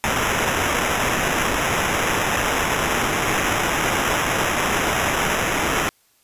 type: noise with sample-and-hold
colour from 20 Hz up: blue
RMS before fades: -21 dBFS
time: 0.04-5.89 s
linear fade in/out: 0 ms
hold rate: 4410 Hz
effects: white hiss -60 dBFS RMS until 6.23 s + resampled to 32000 Hz